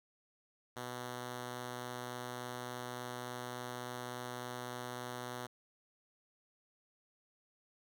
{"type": "tone", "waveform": "5% pulse", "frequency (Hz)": 123.47, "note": "B2", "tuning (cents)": 0, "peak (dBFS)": -30, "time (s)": [0.76, 5.47], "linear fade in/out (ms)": 10, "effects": []}